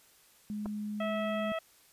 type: tone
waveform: sine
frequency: 209.8 Hz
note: G#3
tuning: 18 cents sharp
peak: -34 dBFS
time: 0.5-1.52 s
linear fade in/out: 0 ms
type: clicks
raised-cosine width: 1 ms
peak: -28 dBFS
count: 2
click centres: 0.658 / 0.661 s
type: harmonic tone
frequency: 650 Hz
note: E5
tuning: 24 cents flat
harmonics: 1 / 2 / 3 / 4 / 5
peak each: -33 / -39 / -43 / -45 / -47 dBFS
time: 1-1.59 s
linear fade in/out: 5 ms
effects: white hiss -62 dBFS RMS until 1.92 s + resampled to 32000 Hz